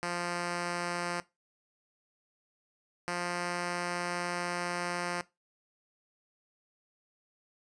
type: tone pair in turn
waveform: 5% pulse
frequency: 174.61 / 175.72 Hz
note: F3 / F3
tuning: 0 / +11 cents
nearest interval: unison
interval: 11 cents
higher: second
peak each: -21 dBFS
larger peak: neither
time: 0.03-1.2 / 3.08-5.21 s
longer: second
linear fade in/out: 0 ms
effects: noise-tail reverb RT60 0.2 s tail -18 dB re dry + resampled to 22050 Hz